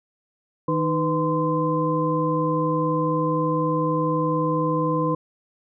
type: tone cluster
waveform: sine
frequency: 158 / 309.3 / 497.4 / 1034 Hz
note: D#3 / D#4 / B4 / C6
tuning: +27 / -10 / +12 / -21 cents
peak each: -25 dBFS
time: 0.68-5.15 s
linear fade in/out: 5 ms
effects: none

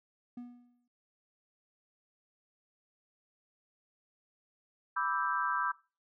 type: tone with exponential decay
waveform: triangle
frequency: 243.3 Hz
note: B3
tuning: 26 cents flat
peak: -37 dBFS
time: 0.37-0.88 s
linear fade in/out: 5 ms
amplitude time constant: 110 ms
type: chord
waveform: sine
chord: E minor seventh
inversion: second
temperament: equal with one note detuned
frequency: 987.8 / 1174.7 / 1318.5 / 1572.5 Hz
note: B5 / D6 / E6 / G6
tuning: 0 / 0 / 0 / +5 cents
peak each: -35 dBFS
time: 4.96-5.72 s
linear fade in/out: 10 ms
effects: noise-tail reverb RT60 0.3 s tail -20 dB re dry

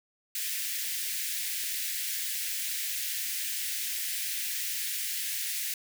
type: high-pass noise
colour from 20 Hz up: white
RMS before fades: -33 dBFS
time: 0.35-5.74 s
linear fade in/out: 2 ms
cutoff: 1700 Hz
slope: 48 dB/octave
effects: none

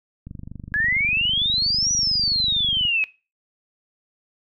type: click train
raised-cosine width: 5 ms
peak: -23 dBFS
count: 64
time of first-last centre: 0.27-2.852 s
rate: 24.4 Hz
type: exponential two-way sweep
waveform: sine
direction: up then down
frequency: 1664 to 5920 to 2523 Hz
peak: -18 dBFS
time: 0.74-3.04 s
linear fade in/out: 0 ms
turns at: 1.92 s
effects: noise-tail reverb RT60 0.3 s tail -19 dB re dry

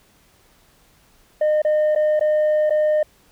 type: tone with dropouts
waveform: sine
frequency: 610 Hz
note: D#5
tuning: 34 cents flat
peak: -12 dBFS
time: 1.41-3.03 s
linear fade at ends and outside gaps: 5 ms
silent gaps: 1.619-1.648 / 1.951-1.959 / 2.195-2.209 / 2.697-2.705 s
effects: tanh soft clip ceiling -14 dBFS + pink hiss -56 dBFS RMS until 3.31 s

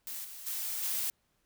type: noise with level steps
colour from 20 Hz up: blue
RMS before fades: -40 / -46 / -36 / -33 dBFS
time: 0.07-1.1 s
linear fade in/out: 0 ms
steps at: 0.24 / 0.46 / 0.82 s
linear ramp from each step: 10 ms
effects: pink hiss -75 dBFS RMS until 1.45 s

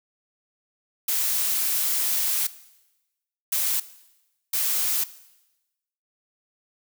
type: noise bursts at uneven times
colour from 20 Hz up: blue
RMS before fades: -24 dBFS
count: 3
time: 1.08-2.47 / 3.52-3.8 / 4.53-5.04 s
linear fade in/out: 5 ms
effects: noise-tail reverb RT60 1.0 s tail -17 dB re dry

